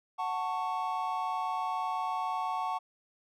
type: chord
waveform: triangle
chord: F# minor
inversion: none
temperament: just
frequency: 740 / 888 / 1110 Hz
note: F#5 / A5 / C#6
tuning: 0 / +16 / +2 cents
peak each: -33 dBFS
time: 0.18-2.79 s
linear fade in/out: 20 ms
effects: none